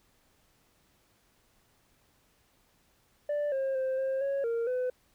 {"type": "tone with pitch steps", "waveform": "sine", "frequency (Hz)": [587, 536, 524, 532, 553, 463.6, 504], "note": ["D5", "C5", "C5", "C5", "C#5", "A#4", "B4"], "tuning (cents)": [-1, 42, 2, 29, -4, -10, 35], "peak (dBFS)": -25, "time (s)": [3.29, 4.9], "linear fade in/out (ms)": 5, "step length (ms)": 230, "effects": ["tanh soft clip ceiling -27 dBFS", "pink hiss -68 dBFS RMS until 5.14 s"]}